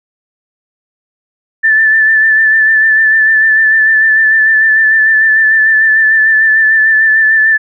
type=tone with vibrato; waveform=sine; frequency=1760 Hz; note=A6; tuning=in tune; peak=-5 dBFS; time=1.63-7.58 s; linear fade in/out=20 ms; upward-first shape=sine; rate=6.7 Hz; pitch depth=27 cents each way; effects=none